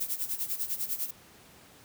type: noise with tremolo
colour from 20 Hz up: violet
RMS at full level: -30 dBFS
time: 0-1.11 s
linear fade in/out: 10 ms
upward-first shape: sine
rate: 10 Hz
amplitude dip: 80%
effects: pink hiss -55 dBFS RMS until 1.84 s + high-pass 80 Hz 12 dB/octave